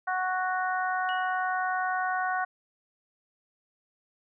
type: harmonic tone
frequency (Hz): 370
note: F#4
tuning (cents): 0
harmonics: 2 / 3 / 4 / 5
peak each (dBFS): -29 / -33 / -31 / -38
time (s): 0.07-2.45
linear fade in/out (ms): 10
type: tone with exponential decay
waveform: sine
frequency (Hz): 2913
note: F#7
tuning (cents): -28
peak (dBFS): -35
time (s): 1.09-1.55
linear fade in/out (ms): 0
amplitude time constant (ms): 100
effects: none